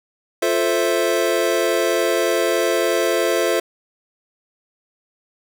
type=chord; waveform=square; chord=F major seventh; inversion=none; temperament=equal; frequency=349.2 / 440 / 523.3 / 659.3 Hz; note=F4 / A4 / C5 / E5; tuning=0 / 0 / 0 / 0 cents; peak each=-23 dBFS; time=0.42-3.6 s; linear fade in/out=5 ms; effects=none